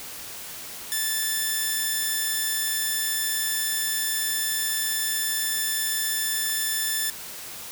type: tone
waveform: 5% pulse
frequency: 1760 Hz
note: A6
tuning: in tune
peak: -13 dBFS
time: 0.92-7.1 s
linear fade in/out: 0 ms
effects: white hiss -38 dBFS RMS until 7.71 s